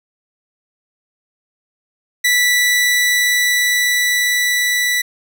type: tone with level ramp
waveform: sawtooth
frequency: 1967 Hz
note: B6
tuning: 7 cents flat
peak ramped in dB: -8 to -11 dBFS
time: 2.24-5.02 s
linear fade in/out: 10 ms
effects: none